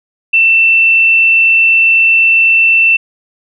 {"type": "tone", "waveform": "sine", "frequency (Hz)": 2678, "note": "E7", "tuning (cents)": 27, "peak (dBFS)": -5, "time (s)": [0.33, 2.97], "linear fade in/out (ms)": 10, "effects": []}